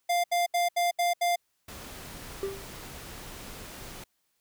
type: tone bursts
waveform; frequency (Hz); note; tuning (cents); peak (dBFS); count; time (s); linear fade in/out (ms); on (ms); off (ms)
square; 698.5; F5; 0; -24; 6; 0.09-1.36; 10; 150; 74
type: noise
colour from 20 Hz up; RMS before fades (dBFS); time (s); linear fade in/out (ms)
pink; -43; 1.68-4.04; 5
type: tone with exponential decay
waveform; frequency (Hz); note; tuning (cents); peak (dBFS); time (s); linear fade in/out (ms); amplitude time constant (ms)
triangle; 392; G4; 0; -24; 2.43-2.76; 1; 70
effects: white hiss -75 dBFS RMS until 4.4 s